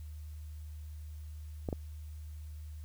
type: clicks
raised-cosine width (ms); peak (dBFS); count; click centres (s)
2; -21; 2; 1.688 / 1.728
effects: added 76 Hz sine -42 dBFS peak until 2.84 s + white hiss -65 dBFS RMS until 2.84 s